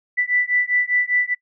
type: beating tone pair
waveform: sine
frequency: 1975.5 / 1980.5 Hz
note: B6 / B6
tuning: 0 / +4 cents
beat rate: 5 Hz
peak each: -20 dBFS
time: 0.17-1.35 s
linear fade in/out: 20 ms
effects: noise-tail reverb RT60 0.1 s tail -24 dB re dry